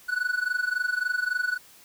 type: tone with amplitude modulation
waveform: triangle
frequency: 1480 Hz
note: F#6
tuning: in tune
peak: -19 dBFS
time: 0.08-1.58 s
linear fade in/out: 20 ms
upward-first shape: sine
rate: 23.6 Hz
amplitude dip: 85%
effects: white hiss -53 dBFS RMS until 1.84 s